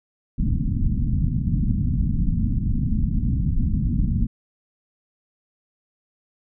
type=low-pass noise; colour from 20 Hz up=pink; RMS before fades=-21 dBFS; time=0.38-4.27 s; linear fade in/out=10 ms; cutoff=250 Hz; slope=48 dB/octave; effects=none